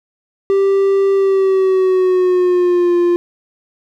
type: tone with pitch glide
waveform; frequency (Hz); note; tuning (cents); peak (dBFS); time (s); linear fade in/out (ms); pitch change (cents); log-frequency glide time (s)
triangle; 392 to 349.2; G4 to F4; 0 to 0; -8; 0.5-3.16; 0; -200; 1.14-2.96
effects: none